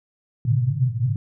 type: band-pass noise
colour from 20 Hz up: white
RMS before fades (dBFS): -21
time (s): 0.45-1.16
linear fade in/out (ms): 2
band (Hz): 110 to 140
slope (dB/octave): 96
effects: none